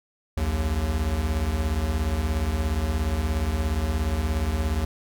square beating tone pair, 61.5 / 78.5 Hz, B1 / D#2, -7 / +16 cents, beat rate 17 Hz, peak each -28 / -25 dBFS, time 0.37-4.85 s, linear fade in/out 5 ms, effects none

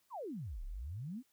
sine exponential two-way sweep, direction down then up, 1174.7 to 31.82 to 276.5 Hz, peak -40 dBFS, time 0.1-1.23 s, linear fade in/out 50 ms, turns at 0.64 s, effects white hiss -75 dBFS RMS until 1.32 s

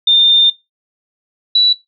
sine tone pair in turn, 3612 / 3941 Hz, A7 / B7, +45 / -4 cents, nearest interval major second, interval 151 cents, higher second, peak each -7 dBFS, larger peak neither, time 0.07-0.5 / 1.55-1.73 s, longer first, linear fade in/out 5 ms, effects noise-tail reverb RT60 0.2 s tail -18 dB re dry

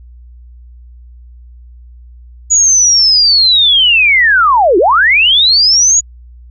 sine linear two-way sweep, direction down then up, 6860 to 325.9 to 6860 Hz, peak -5 dBFS, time 2.5-6.01 s, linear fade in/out 20 ms, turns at 4.78 s, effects added 60 Hz sine -33 dBFS peak until 6.5 s

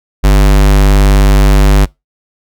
square tone, 49.53 Hz, G1, 19 cents sharp, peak -4 dBFS, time 0.23-1.86 s, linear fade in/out 20 ms, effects noise-tail reverb RT60 0.2 s tail -23 dB re dry

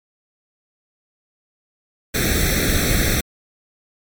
pink noise with comb filter, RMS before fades -18 dBFS, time 2.14-3.21 s, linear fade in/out 10 ms, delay 0.51 ms, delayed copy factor +1, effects MP3 96 kbps

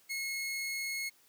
sawtooth tone, 2172 Hz, C#7, 36 cents flat, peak -31 dBFS, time 0.09-1.1 s, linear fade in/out 20 ms, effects white hiss -65 dBFS RMS until 1.28 s + high-pass 100 Hz 12 dB/octave

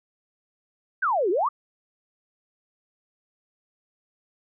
sine exponential two-way sweep, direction down then up, 1630 to 335.8 to 1267 Hz, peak -20 dBFS, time 1.02-1.49 s, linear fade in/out 10 ms, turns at 1.3 s, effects none

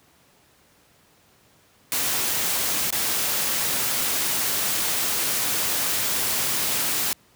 white noise with dropouts, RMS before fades -24 dBFS, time 1.92-7.13 s, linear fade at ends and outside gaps 1 ms, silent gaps 2.905-2.925 s, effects pink hiss -58 dBFS RMS until 7.35 s + high-pass 80 Hz 12 dB/octave

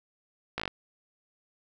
slowing click train, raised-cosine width 0.3 ms, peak -15 dBFS, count 6, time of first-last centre 0.58-0.678 s, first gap 17 ms, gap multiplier 1.07, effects none

